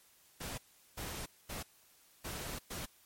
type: noise bursts at uneven times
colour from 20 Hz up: pink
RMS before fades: -42 dBFS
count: 5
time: 0.4-0.58 / 0.97-1.26 / 1.49-1.63 / 2.24-2.59 / 2.7-2.86 s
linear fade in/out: 10 ms
effects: white hiss -65 dBFS RMS until 3.05 s + MP3 64 kbps